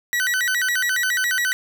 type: tone with vibrato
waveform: 40% pulse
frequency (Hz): 1709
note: G#6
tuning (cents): +49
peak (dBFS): -18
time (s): 0.13-1.53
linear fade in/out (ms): 0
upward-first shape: square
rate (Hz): 7.2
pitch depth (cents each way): 210
effects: none